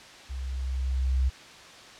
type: tone with level ramp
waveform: sine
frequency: 65.1 Hz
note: C2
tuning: 8 cents flat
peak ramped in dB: -32 to -20 dBFS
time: 0.29-1.3 s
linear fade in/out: 20 ms
effects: white hiss -47 dBFS RMS until 1.99 s + low-pass 5000 Hz 12 dB/octave